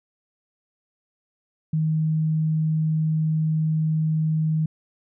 sine tone, 157.2 Hz, D#3, 18 cents sharp, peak -19 dBFS, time 1.73-4.66 s, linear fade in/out 5 ms, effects none

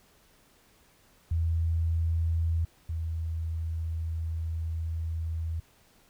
sine tone pair in turn, 82.41 / 81.51 Hz, E2 / E2, 0 / -19 cents, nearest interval unison, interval 19 cents, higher first, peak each -24 / -29 dBFS, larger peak first, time 1.31-2.65 / 2.89-5.6 s, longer second, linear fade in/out 5 ms, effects pink hiss -62 dBFS RMS until 6.09 s

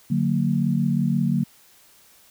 sine chord, D augmented, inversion none, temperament just, 146.83 / 183.54 / 229.4 Hz, D3 / F#3 / A#3, 0 / -14 / -28 cents, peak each -23 dBFS, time 0.1-1.44 s, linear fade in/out 10 ms, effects white hiss -54 dBFS RMS until 2.3 s

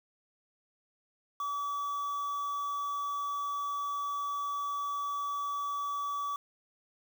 triangle tone with quantisation, 1144 Hz, D6, 46 cents flat, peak -30 dBFS, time 1.4-6.36 s, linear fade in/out 2 ms, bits 8, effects none

